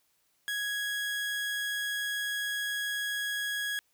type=tone; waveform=30% pulse; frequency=1661.2 Hz; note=G#6; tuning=in tune; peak=-28 dBFS; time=0.48-3.79 s; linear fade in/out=0 ms; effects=white hiss -72 dBFS RMS until 3.93 s